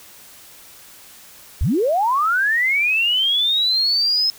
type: linear sweep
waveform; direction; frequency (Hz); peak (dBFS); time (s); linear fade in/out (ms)
sine; up; 45.23 to 5180; -15; 1.61-4.3; 0
effects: white hiss -44 dBFS RMS until 4.38 s